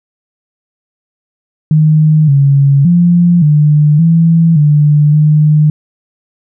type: tone with pitch steps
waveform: sine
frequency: 154.7 / 139.6 / 173.8 / 149.5 / 165.3 / 148.4 / 151.8 Hz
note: D#3 / C#3 / F3 / D3 / E3 / D3 / D#3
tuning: -10 / +13 / -8 / +31 / +5 / +18 / -42 cents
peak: -4 dBFS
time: 1.71-5.7 s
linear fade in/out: 2 ms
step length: 570 ms
effects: none